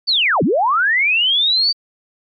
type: linear two-way sweep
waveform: sine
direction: down then up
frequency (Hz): 4661 to 136.3 to 4661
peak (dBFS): -12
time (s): 0.07-1.73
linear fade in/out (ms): 20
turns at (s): 0.43
effects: MP3 96 kbps